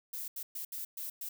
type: noise bursts at uneven times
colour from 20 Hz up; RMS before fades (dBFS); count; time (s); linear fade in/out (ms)
violet; -40; 6; 0.13-0.28 / 0.36-0.43 / 0.55-0.65 / 0.72-0.85 / 0.97-1.1 / 1.21-1.29; 5
effects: none